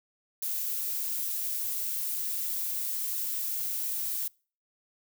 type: noise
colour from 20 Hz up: violet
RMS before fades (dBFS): -32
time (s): 0.42-4.28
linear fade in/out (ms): 5
effects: noise-tail reverb RT60 0.4 s tail -26 dB re dry